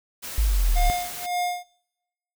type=noise; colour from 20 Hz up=white; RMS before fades=-35 dBFS; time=0.22-1.27 s; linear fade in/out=20 ms
type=exponential sweep; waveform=sine; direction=down; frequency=55 to 34 Hz; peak=-17 dBFS; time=0.38-0.9 s; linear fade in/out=0 ms
type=tone with tremolo; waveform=square; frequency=712 Hz; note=F5; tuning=33 cents sharp; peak=-23 dBFS; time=0.75-1.64 s; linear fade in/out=20 ms; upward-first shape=sine; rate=1.9 Hz; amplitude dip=95%
effects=noise-tail reverb RT60 0.9 s tail -23 dB re dry